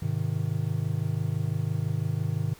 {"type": "chord", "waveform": "triangle", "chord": "Ab major", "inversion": "none", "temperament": "just", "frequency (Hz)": [103.83, 129.78, 155.74], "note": ["Ab2", "C3", "Eb3"], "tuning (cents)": [0, -14, 2], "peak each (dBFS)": -28, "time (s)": [0.02, 2.54], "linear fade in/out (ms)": 5, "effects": ["pink hiss -52 dBFS RMS until 2.59 s"]}